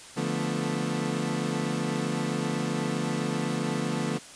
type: chord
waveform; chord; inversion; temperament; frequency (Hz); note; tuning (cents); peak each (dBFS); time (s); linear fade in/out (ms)
30% pulse; B half-diminished seventh; first; equal with one note detuned; 146.83 / 174.61 / 219.1 / 246.9; D3 / F3 / A3 / B3; 0 / 0 / -7 / 0; -30; 0.16-4.19; 20
effects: white hiss -46 dBFS RMS until 4.35 s + resampled to 22050 Hz